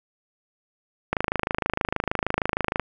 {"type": "click train", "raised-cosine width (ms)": 0.5, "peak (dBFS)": -7, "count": 45, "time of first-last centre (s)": [1.13, 2.797], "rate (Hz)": 26.4, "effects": []}